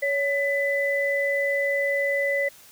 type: tone pair together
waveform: sine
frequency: 561.2 / 2000 Hz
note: C#5 / B6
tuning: +21 / +21 cents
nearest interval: octave + minor seventh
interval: 2200 cents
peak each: -24 dBFS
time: 0.02-2.49 s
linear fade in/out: 10 ms
effects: white hiss -50 dBFS RMS until 2.71 s